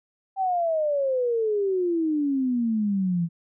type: exponential sweep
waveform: sine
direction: down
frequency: 784 to 164.81 Hz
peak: -21 dBFS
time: 0.36-3.29 s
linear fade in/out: 50 ms
effects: none